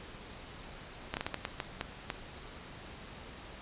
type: slowing click train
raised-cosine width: 0.3 ms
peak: -17 dBFS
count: 9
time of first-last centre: 1.14-2.102 s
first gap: 29 ms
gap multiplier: 1.39
effects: pink hiss -48 dBFS RMS until 3.61 s + resampled to 8000 Hz